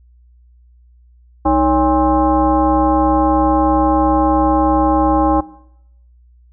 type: tone with frequency modulation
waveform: sine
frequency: 561 Hz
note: C#5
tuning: 21 cents sharp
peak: -10 dBFS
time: 1.45-5.41 s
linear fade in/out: 10 ms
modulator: 249 Hz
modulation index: 1.8
effects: noise-tail reverb RT60 0.8 s tail -20 dB re dry + added 60 Hz sine -45 dBFS peak until 6.52 s

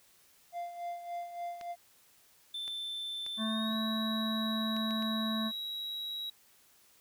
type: tone with tremolo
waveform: triangle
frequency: 695 Hz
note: F5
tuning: 9 cents flat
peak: -33 dBFS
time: 0.52-1.76 s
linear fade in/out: 50 ms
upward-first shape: sine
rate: 3.5 Hz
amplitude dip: 65%
type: clicks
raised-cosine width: 0.2 ms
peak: -30 dBFS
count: 6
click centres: 1.612 / 2.679 / 3.264 / 4.766 / 4.908 / 5.024 s
type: tone with pitch glide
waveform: triangle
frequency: 3542 to 3863 Hz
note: A7 to B7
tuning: +11 to -39 cents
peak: -35 dBFS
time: 2.54-6.3 s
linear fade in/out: 5 ms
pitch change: +150 cents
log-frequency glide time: 3.38-3.77 s
type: harmonic tone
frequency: 220 Hz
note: A3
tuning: in tune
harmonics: 1 / 3 / 5 / 7 / 8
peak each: -32 / -43 / -41 / -49 / -49 dBFS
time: 3.37-5.52 s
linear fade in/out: 50 ms
effects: white hiss -64 dBFS RMS until 7 s

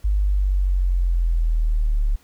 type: linear sweep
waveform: sine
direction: down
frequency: 51.1 to 35.67 Hz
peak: -16 dBFS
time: 0.04-2.16 s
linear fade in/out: 10 ms
effects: pink hiss -56 dBFS RMS until 2.23 s

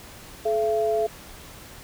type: tone pair together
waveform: sine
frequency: 430 / 674.9 Hz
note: A4 / E5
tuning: -40 / +41 cents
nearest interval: minor sixth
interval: 781 cents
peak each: -23 dBFS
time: 0.45-1.07 s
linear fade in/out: 10 ms
effects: pink hiss -44 dBFS RMS until 1.83 s

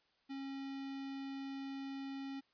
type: tone with notch filter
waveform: square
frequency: 272.4 Hz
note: C#4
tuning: 30 cents flat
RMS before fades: -44 dBFS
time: 0.29-2.41 s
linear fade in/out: 20 ms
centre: 1100 Hz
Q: 1.4
effects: white hiss -75 dBFS RMS until 2.53 s + resampled to 11025 Hz

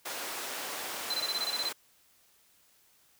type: high-pass noise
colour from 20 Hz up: pink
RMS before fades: -38 dBFS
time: 0.05-1.73 s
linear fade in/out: 10 ms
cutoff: 520 Hz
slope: 12 dB/octave
type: tone bursts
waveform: sine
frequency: 4061 Hz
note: B7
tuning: 48 cents sharp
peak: -29 dBFS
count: 10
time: 1.1-1.69 s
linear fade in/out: 5 ms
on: 41 ms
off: 20 ms
effects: white hiss -65 dBFS RMS until 3.19 s

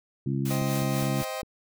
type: harmonic tone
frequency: 67.9 Hz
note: C#2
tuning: 35 cents flat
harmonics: 2 / 3 / 4 / 5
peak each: -27 / -31 / -33 / -35 dBFS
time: 0.26-1.22 s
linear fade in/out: 5 ms
type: noise with tremolo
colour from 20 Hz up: white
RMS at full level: -37 dBFS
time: 0.45-1.25 s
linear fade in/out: 5 ms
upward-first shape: sine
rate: 4.1 Hz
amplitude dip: 75%
type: chord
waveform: sawtooth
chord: C minor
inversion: none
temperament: just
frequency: 523.3 / 627.9 / 784.9 Hz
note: C5 / Eb5 / G5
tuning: 0 / +16 / +2 cents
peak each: -31 / -31 / -33 dBFS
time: 0.5-1.42 s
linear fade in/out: 10 ms
type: click train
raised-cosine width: 3 ms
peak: -29 dBFS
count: 5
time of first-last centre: 0.62-1.431 s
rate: 4.93 Hz
effects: none

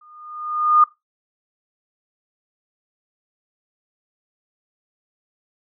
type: tone with exponential growth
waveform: sine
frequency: 1221 Hz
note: D#6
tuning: 33 cents flat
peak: -8 dBFS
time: 0.01-0.84 s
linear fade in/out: 5 ms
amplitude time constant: 180 ms
effects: noise-tail reverb RT60 0.2 s tail -19 dB re dry

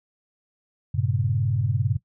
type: chord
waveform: sine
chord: G diminished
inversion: none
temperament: equal with one note detuned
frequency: 98 / 116.54 / 136.05 Hz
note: G2 / Bb2 / Db3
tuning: 0 / 0 / -32 cents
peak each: -25 dBFS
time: 0.94-1.97 s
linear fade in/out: 10 ms
effects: noise-tail reverb RT60 0.1 s tail -17 dB re dry

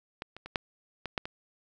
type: clicks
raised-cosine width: 0.3 ms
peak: -20 / -28 / -26 / -11 / -19 / -13 / -21 dBFS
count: 7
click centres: 0.221 / 0.366 / 0.46 / 0.558 / 1.057 / 1.178 / 1.255 s
effects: none

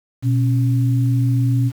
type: tone pair together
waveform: sine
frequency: 122.1 / 274.9 Hz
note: B2 / C#4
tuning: -19 / -14 cents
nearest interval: octave + major second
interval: 1405 cents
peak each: -14 / -23 dBFS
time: 0.22-1.72 s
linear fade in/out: 50 ms
effects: 7-bit

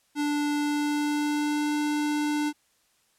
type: tone with pitch glide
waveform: square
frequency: 293.4 to 297.3 Hz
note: D4 to D4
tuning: -2 to +21 cents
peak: -25 dBFS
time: 0.15-2.53 s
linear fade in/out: 50 ms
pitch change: +23 cents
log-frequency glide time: 0.53-1.74 s
effects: white hiss -67 dBFS RMS until 3.18 s + low-pass 11000 Hz 12 dB/octave

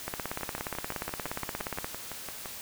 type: two click trains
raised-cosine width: 0.5 ms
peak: -17 / -22 dBFS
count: 31 / 13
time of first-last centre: 0.08-1.845 / 0.41-2.458 s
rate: 17 / 5.86 Hz
effects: white hiss -42 dBFS RMS until 2.61 s

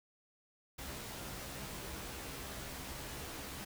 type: noise with comb filter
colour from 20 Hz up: pink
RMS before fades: -45 dBFS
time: 0.78-3.65 s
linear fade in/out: 10 ms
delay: 15 ms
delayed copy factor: +0.55
effects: none

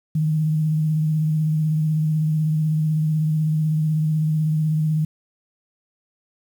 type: tone with vibrato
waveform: sine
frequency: 155.56 Hz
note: D#3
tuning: in tune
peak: -17 dBFS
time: 0.15-5.05 s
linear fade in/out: 5 ms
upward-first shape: sine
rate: 16 Hz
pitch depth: 28 cents each way
effects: 8-bit

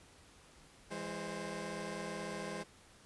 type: tone cluster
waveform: 15% pulse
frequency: 166.6 / 204.6 / 525 Hz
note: E3 / G#3 / C5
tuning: +19 / -26 / +6 cents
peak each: -39 / -37 / -39 dBFS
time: 0.9-2.64 s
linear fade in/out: 20 ms
effects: pink hiss -61 dBFS RMS until 3.05 s + resampled to 24000 Hz

